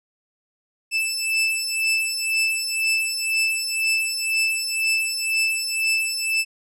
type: beating tone pair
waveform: sawtooth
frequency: 2637 / 2639 Hz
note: E7 / E7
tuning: 0 / +1 cents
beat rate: 2 Hz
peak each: -20 dBFS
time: 0.91-6.45 s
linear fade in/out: 50 ms
effects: low-pass 12000 Hz 12 dB/octave